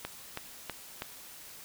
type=click train; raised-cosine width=0.3 ms; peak=-19 dBFS; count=4; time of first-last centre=0.05-1.021 s; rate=3.09 Hz; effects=white hiss -49 dBFS RMS until 1.64 s